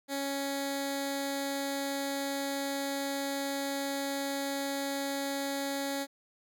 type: tone with notch filter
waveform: 10% pulse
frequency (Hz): 277.4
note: C#4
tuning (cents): +1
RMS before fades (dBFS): -34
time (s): 0.08-6.07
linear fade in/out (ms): 50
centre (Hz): 1200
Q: 1.2
effects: none

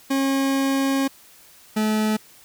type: tone pair in turn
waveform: 40% pulse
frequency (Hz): 271.6 / 215.6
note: C#4 / A3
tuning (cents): -35 / -35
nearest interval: major third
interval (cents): 400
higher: first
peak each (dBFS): -18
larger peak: neither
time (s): 0.1-1.08 / 1.76-2.17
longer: first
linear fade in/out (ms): 10
effects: white hiss -50 dBFS RMS until 2.44 s

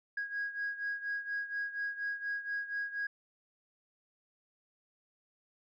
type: beating tone pair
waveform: sine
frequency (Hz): 1645 / 1649.2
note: G#6 / G#6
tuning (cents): -17 / -13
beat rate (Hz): 4.2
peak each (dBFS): -35 / -39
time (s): 0.17-3.07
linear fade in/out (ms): 5
effects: tanh soft clip ceiling -29 dBFS

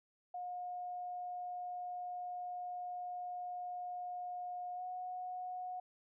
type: tone with pitch glide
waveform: sine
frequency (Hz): 718 to 729.7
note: F5 to F#5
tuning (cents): +48 to -24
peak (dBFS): -40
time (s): 0.34-5.8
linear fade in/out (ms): 5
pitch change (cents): +28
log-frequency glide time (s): 4.75-4.82
effects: none

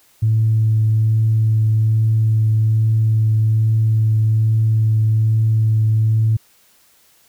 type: tone with vibrato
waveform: sine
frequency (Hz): 110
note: A2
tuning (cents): 0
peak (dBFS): -11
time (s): 0.22-6.37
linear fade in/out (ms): 10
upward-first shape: triangle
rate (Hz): 1.2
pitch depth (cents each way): 12
effects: tanh soft clip ceiling -7 dBFS + white hiss -54 dBFS RMS until 7.28 s

